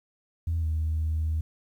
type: tone with pitch glide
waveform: sine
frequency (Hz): 82.9 to 78.93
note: E2 to D#2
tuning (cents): +10 to +25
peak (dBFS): -23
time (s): 0.47-1.41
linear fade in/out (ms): 5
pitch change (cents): -85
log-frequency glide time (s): 0.59-0.66
effects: tanh soft clip ceiling -21 dBFS + 10-bit